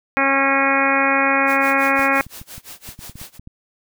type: harmonic tone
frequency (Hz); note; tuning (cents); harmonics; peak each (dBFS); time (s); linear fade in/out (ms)
273.2; C#4; -25; 1 / 2 / 3 / 4 / 5 / 6 / 7 / 8 / 9; -23 / -23 / -23 / -23 / -23 / -23 / -23 / -23 / -23; 0.17-2.21; 0
type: noise with tremolo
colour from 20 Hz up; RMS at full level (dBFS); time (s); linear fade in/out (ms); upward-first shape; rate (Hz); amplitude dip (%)
white; -35; 1.46-3.39; 50; sine; 5.8; 95
type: clicks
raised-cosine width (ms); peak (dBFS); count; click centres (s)
5; -25; 12; 1.993 / 2.204 / 2.266 / 2.415 / 2.58 / 2.89 / 2.991 / 3.096 / 3.156 / 3.215 / 3.395 / 3.474
effects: none